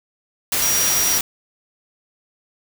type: tone in noise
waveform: sine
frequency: 5740 Hz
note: F8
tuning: 47 cents sharp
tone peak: -19 dBFS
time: 0.62-1.18 s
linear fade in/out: 2 ms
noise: white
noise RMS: -20 dBFS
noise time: 0.52-1.21 s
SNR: -2 dB
effects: none